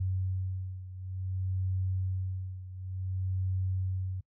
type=beating tone pair; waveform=sine; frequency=93.4 / 93.96 Hz; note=F#2 / F#2; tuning=+17 / +27 cents; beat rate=0.56 Hz; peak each=-32 / -36 dBFS; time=0-4.21 s; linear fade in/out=10 ms; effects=noise-tail reverb RT60 0.1 s tail -23 dB re dry